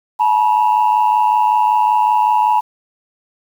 sine tone pair together, 860 / 965.3 Hz, A5 / B5, -40 / -40 cents, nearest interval major second, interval 200 cents, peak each -12 dBFS, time 0.19-2.61 s, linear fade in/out 20 ms, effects tanh soft clip ceiling -6 dBFS + 7-bit

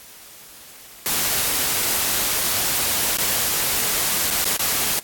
white noise with dropouts, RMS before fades -21 dBFS, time 1.06-4.99 s, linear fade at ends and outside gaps 0 ms, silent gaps 3.171-3.185 / 4.303-4.309 / 4.444-4.455 / 4.566-4.594 s, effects white hiss -43 dBFS RMS until 5.03 s + AAC 64 kbps

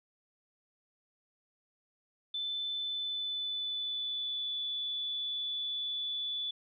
sine tone with pitch glide, 3520 to 3462 Hz, A7 to A7, 0 to -29 cents, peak -33 dBFS, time 2.34-6.51 s, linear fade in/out 5 ms, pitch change -29 cents, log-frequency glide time 2.72-4.6 s, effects none

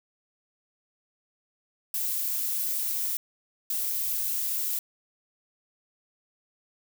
violet noise bursts at uneven times, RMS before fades -29 dBFS, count 2, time 1.94-3.17 / 3.7-4.79 s, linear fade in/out 2 ms, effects none

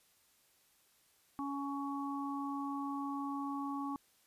harmonic tone, 279.6 Hz, C#4, 15 cents sharp, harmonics 1 / 3 / 4, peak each -38 / -44 / -42 dBFS, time 1.39-3.96 s, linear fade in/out 0 ms, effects white hiss -70 dBFS RMS until 4.26 s + resampled to 32000 Hz

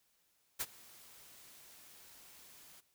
white noise with ADSR envelope, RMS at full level -35 dBFS, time 0.59-2.81 s, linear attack 20 ms, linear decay 43 ms, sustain -23 dB, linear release 19 ms, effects white hiss -75 dBFS RMS until 2.94 s

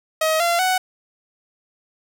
sawtooth tone with pitch steps, 633 / 686.3 / 744.1 Hz, D#5 / F5 / F#5, +30 / -30 / +10 cents, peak -13 dBFS, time 0.21-0.78 s, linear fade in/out 5 ms, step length 190 ms, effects none

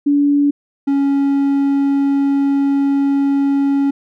sine / triangle tone pair in turn, 286.7 / 278.4 Hz, D4 / C#4, -42 / +8 cents, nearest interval minor second, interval 50 cents, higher first, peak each -10 dBFS, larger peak neither, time 0.06-0.51 / 0.87-3.91 s, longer second, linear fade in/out 10 ms, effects none

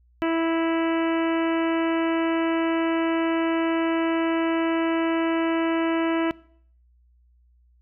harmonic tone, 328.9 Hz, E4, 4 cents flat, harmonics 1 / 2 / 3 / 4 / 5 / 6 / 7 / 8 / 9, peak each -22 / -28 / -32 / -34 / -36 / -38 / -39 / -40 / -41 dBFS, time 0.22-6.31 s, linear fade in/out 0 ms, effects noise-tail reverb RT60 0.6 s tail -22 dB re dry + added 60 Hz sine -56 dBFS peak until 7.81 s

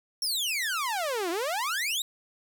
sawtooth exponential two-way sweep, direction down then up, 5610 to 325.3 to 3913 Hz, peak -24 dBFS, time 0.22-2.02 s, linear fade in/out 2 ms, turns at 1.3 s, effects none

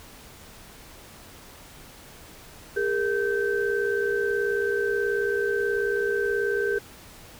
sine tone cluster, 405.3 / 463.8 / 1552 Hz, G#4 / A#4 / G6, -42 / -9 / -18 cents, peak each -25 / -28 / -28 dBFS, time 2.76-6.79 s, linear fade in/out 10 ms, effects pink hiss -47 dBFS RMS until 7.39 s

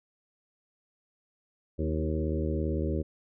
harmonic tone with a mistuned harmonic, 77.78 Hz, D#2, in tune, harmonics 1 / 2 / 3 / 4 / 5 / 6 / 7, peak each -30 / -35 / -36 / -35 / -36 / -39 / -39 dBFS, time 1.78-3.03 s, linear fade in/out 20 ms, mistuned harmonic 4, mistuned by +32 cents, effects none

